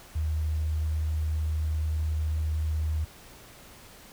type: tone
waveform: sine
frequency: 77.78 Hz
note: D#2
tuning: in tune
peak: -25 dBFS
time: 0.15-3.05 s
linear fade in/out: 10 ms
effects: pink hiss -50 dBFS RMS until 4.12 s